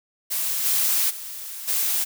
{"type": "noise with level steps", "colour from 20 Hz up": "blue", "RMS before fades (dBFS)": [-25, -21, -35, -23], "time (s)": [0.3, 2.05], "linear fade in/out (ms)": 20, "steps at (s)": [0.64, 1.09, 1.67], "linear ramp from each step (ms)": 20, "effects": []}